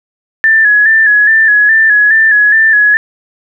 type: tone with vibrato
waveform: sine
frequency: 1730 Hz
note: A6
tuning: 30 cents flat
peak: -4 dBFS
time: 0.44-2.97 s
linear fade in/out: 0 ms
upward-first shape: square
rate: 2.4 Hz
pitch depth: 48 cents each way
effects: none